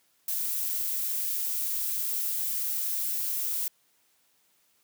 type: noise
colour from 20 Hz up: violet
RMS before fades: -30 dBFS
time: 0.28-3.68 s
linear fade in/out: 2 ms
effects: white hiss -68 dBFS RMS until 4.83 s + high-pass 100 Hz 12 dB/octave